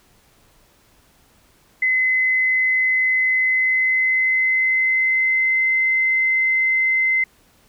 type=tone with pitch glide; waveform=sine; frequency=2038 to 2064 Hz; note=C7 to C7; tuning=-46 to -24 cents; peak=-15 dBFS; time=1.82-7.24 s; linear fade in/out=5 ms; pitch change=+22 cents; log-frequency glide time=3.37-5.7 s; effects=pink hiss -56 dBFS RMS until 7.68 s